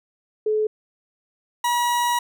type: tone pair in turn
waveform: sine / 40% pulse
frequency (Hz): 429.5 / 962.3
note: A4 / B5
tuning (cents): -42 / -45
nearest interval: octave + major second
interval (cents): 1397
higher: second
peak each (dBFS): -18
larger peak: neither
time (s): 0.46-0.67 / 1.64-2.19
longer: second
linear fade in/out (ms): 5
effects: none